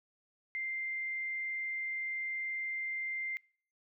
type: tone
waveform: sine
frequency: 2093 Hz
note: C7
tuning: in tune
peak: -34 dBFS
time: 0.55-3.37 s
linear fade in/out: 0 ms
effects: noise-tail reverb RT60 0.5 s tail -26 dB re dry